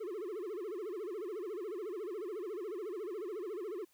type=tone with vibrato; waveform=triangle; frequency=392.6 Hz; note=G4; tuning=3 cents sharp; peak=-36 dBFS; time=0-3.85 s; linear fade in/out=10 ms; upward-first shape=sine; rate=14 Hz; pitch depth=240 cents each way; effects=white hiss -71 dBFS RMS until 3.93 s